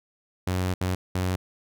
sawtooth tone bursts at uneven times, 91.9 Hz, F#2, 11 cents flat, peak -20 dBFS, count 3, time 0.47-0.74 / 0.81-0.95 / 1.15-1.36 s, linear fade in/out 5 ms, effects none

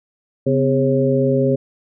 harmonic tone with a mistuned harmonic, 135.7 Hz, C#3, 36 cents flat, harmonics 1 / 2 / 3 / 4, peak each -19 / -19 / -19 / -19 dBFS, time 0.46-1.56 s, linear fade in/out 10 ms, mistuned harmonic 2, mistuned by -100 cents, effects none

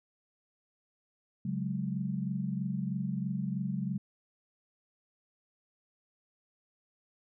sine chord, C# suspended fourth, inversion none, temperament just, 138.59 / 184.79 / 207.9 Hz, C#3 / F#3 / G#3, 0 / -2 / +2 cents, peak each -36 / -34 / -36 dBFS, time 1.45-3.98 s, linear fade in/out 5 ms, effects none

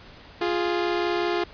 sawtooth tone pair together, 349.2 / 414.6 Hz, F4 / G#4, 0 / -3 cents, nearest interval minor third, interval 297 cents, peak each -20 / -24 dBFS, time 0.41-1.44 s, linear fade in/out 5 ms, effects pink hiss -47 dBFS RMS until 1.53 s + resampled to 11025 Hz

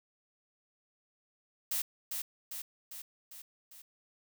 blue noise with echo, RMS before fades -33 dBFS, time 1.71-1.82 s, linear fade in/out 5 ms, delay 400 ms, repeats 5, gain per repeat -4 dB, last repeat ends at 3.82 s, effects none

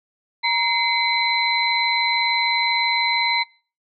sine tone cluster, 943 / 2066 / 2253 / 4029 Hz, A#5 / C7 / C#7 / B7, +20 / -22 / +28 / +34 cents, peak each -22 / -22 / -27 / -22 dBFS, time 0.43-3.44 s, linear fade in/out 20 ms, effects noise-tail reverb RT60 0.4 s tail -25 dB re dry

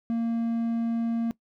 triangle tone, 230.7 Hz, A#3, 18 cents flat, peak -22 dBFS, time 0.1-1.31 s, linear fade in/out 0 ms, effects noise-tail reverb RT60 0.1 s tail -20 dB re dry

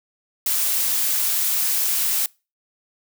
blue noise, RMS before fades -21 dBFS, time 0.46-2.26 s, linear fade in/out 2 ms, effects noise-tail reverb RT60 0.3 s tail -25 dB re dry

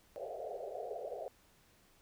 white band-pass noise, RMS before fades -43 dBFS, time 0.16-1.28 s, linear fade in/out 0 ms, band 400 to 730 Hz, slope 96 dB/octave, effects pink hiss -67 dBFS RMS until 2.01 s

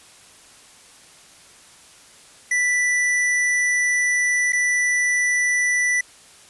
square tone with dropouts, 1975.5 Hz, B6, in tune, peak -18 dBFS, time 2.51-6.01 s, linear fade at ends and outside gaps 5 ms, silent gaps 4.523-4.53 s, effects white hiss -48 dBFS RMS until 6.49 s + resampled to 24000 Hz

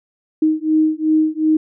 sine beating tone pair, 311.1 / 313.8 Hz, D#4 / D#4, 0 / +15 cents, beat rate 2.7 Hz, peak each -16 dBFS, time 0.42-1.57 s, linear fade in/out 5 ms, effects none

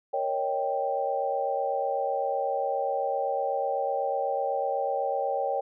sine chord, Eb dominant seventh, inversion second, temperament equal, 466.2 / 554.4 / 622.3 / 784 Hz, Bb4 / Db5 / Eb5 / G5, 0 / 0 / 0 / 0 cents, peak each -34 / -29 / -35 / -29 dBFS, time 0.13-5.61 s, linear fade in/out 10 ms, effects none

